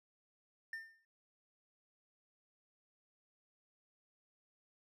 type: tone with exponential decay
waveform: triangle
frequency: 1804 Hz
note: A6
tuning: 43 cents sharp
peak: -37 dBFS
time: 0.73-1.05 s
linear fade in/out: 2 ms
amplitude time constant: 69 ms
effects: none